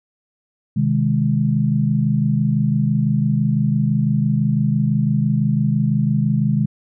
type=chord; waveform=sine; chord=Ab major; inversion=first; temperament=just; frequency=129.78 / 155.74 / 207.7 Hz; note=C3 / Eb3 / Ab3; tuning=-14 / +2 / 0 cents; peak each=-19 dBFS; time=0.76-6.66 s; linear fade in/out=10 ms; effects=none